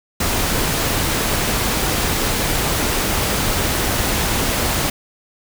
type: noise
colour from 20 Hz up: pink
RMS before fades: -19 dBFS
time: 0.2-4.9 s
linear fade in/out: 5 ms
effects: none